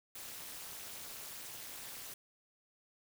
white noise with amplitude modulation, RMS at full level -43 dBFS, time 0.15-2.14 s, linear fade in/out 5 ms, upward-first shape sine, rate 240 Hz, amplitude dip 100%, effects none

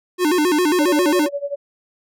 square tone with vibrato, 329.6 Hz, E4, in tune, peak -15 dBFS, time 0.18-1.29 s, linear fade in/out 50 ms, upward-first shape square, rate 7.4 Hz, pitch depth 160 cents each way
sine tone with tremolo, 568 Hz, C#5, 42 cents sharp, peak -19 dBFS, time 0.79-1.56 s, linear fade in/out 20 ms, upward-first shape sine, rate 11 Hz, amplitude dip 90%
effects none

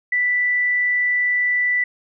sine tone, 1975.5 Hz, B6, in tune, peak -16 dBFS, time 0.12-1.84 s, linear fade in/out 5 ms, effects none

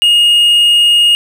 triangle tone, 2858 Hz, F7, 39 cents sharp, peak -4 dBFS, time 0.02-1.15 s, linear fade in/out 0 ms, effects 7-bit

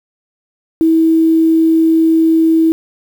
sine tone with quantisation, 323.9 Hz, E4, 30 cents flat, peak -7 dBFS, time 0.81-2.72 s, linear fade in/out 0 ms, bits 6, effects none

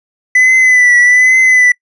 triangle tone with vibrato, 1998 Hz, B6, 20 cents sharp, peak -3 dBFS, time 0.35-1.72 s, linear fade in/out 5 ms, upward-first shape triangle, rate 1.2 Hz, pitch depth 50 cents each way, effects noise-tail reverb RT60 0.1 s tail -25 dB re dry + resampled to 24000 Hz

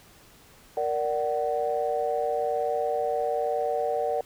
sine chord, Bb augmented, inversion none, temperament equal with one note detuned, 466.2 / 587.3 / 750.3 Hz, Bb4 / D5 / F#5, 0 / 0 / +24 cents, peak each -28 dBFS, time 0.77-4.21 s, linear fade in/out 2 ms, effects tanh soft clip ceiling -15 dBFS + pink hiss -54 dBFS RMS until 4.25 s

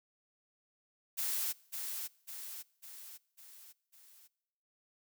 blue noise with echo, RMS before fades -35 dBFS, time 1.17-1.53 s, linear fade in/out 20 ms, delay 550 ms, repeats 5, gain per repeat -5 dB, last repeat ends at 4.28 s, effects noise-tail reverb RT60 1.0 s tail -24 dB re dry

